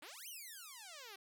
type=exponential two-way sweep; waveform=5% pulse; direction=up then down; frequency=267.8 to 3182 to 374.7 Hz; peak=-39 dBFS; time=0.02-1.16 s; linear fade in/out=5 ms; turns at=0.28 s; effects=none